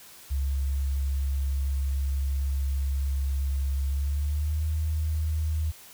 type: tone with pitch glide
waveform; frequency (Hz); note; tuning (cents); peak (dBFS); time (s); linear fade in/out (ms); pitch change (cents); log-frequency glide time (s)
sine; 68.5 to 77.78; C#2 to D#2; -20 to 0; -24; 0.3-5.72; 20; +220; 3.87-4.67
effects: white hiss -49 dBFS RMS until 5.93 s